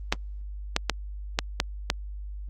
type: clicks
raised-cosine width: 0.2 ms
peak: -4 dBFS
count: 6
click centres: 0.125 / 0.764 / 0.897 / 1.389 / 1.601 / 1.901 s
effects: added 50 Hz sine -34 dBFS peak until 2.49 s + Opus 24 kbps